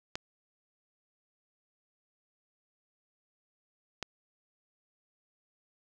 clicks, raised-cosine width 0.2 ms, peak -17 dBFS, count 2, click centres 0.155 / 4.027 s, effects none

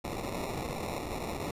blue noise with sample-and-hold, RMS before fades -36 dBFS, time 0.04-1.51 s, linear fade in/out 5 ms, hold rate 1575 Hz, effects resampled to 32000 Hz

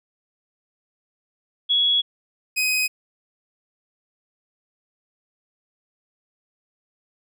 sine / sawtooth tone pair in turn, 3354 / 2513 Hz, G#7 / D#7, +16 / +17 cents, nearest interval perfect fourth, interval 499 cents, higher first, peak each -16 dBFS, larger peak neither, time 1.69-2.02 / 2.56-2.88 s, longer first, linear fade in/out 20 ms, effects none

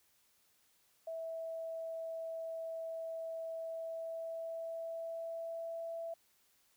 sine tone with pitch glide, 654 to 664.7 Hz, E5 to E5, -14 to +14 cents, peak -39 dBFS, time 1.07-6.14 s, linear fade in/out 5 ms, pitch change +28 cents, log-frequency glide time 3.56-6.01 s, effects white hiss -72 dBFS RMS until 6.76 s

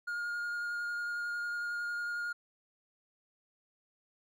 triangle tone with vibrato, 1422 Hz, F6, 31 cents sharp, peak -32 dBFS, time 0.07-2.33 s, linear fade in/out 10 ms, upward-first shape sine, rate 11 Hz, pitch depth 10 cents each way, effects none

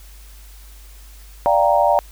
sine chord, G minor seventh, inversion second, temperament equal, 587.3 / 698.5 / 784 / 932.3 Hz, D5 / F5 / G5 / Bb5, 0 / 0 / 0 / 0 cents, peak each -17 / -18 / -19 / -18 dBFS, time 1.46-1.99 s, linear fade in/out 0 ms, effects added 50 Hz sine -39 dBFS peak until 2.11 s + white hiss -48 dBFS RMS until 2.11 s

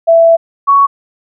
sine tone pair in turn, 664 / 1116.7 Hz, E5 / C#6, +12 / +12 cents, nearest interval major sixth, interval 900 cents, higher second, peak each -3 / -4 dBFS, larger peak first, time 0.07-0.37 / 0.67-0.87 s, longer first, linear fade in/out 20 ms, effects none

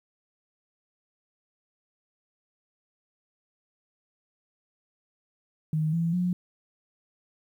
sine tone with pitch steps, 155.9 / 167.09 / 179.08 Hz, D#3 / E3 / F3, +4 / +24 / +44 cents, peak -23 dBFS, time 5.73-6.33 s, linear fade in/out 2 ms, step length 200 ms, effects 10-bit

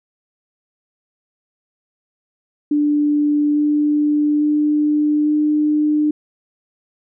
sine tone with pitch steps, 294.8 / 296.9 / 298.9 / 301 Hz, D4 / D4 / D4 / D4, +7 / +19 / +31 / +43 cents, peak -13 dBFS, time 2.71-6.11 s, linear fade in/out 5 ms, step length 850 ms, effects none

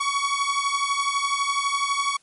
sawtooth beating tone pair, 1117 / 1129 Hz, C#6 / C#6, +13 / +31 cents, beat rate 12 Hz, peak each -21 dBFS, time 0-2.17 s, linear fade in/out 10 ms, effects white hiss -60 dBFS RMS until 2.22 s + MP3 48 kbps

